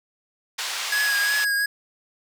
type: band-pass noise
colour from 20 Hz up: white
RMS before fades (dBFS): -29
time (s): 0.58-1.45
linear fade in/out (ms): 10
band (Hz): 970 to 5100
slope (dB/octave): 12
type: tone with vibrato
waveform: square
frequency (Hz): 1661.2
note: G#6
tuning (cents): 0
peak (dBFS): -21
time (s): 0.92-1.66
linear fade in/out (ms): 5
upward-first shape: triangle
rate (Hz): 2.8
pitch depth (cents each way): 39
effects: none